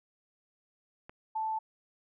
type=click; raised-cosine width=0.5 ms; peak=-31 dBFS; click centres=1.095 s
type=tone; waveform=sine; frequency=878 Hz; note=A5; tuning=4 cents flat; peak=-30 dBFS; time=1.35-1.59 s; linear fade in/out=10 ms
effects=none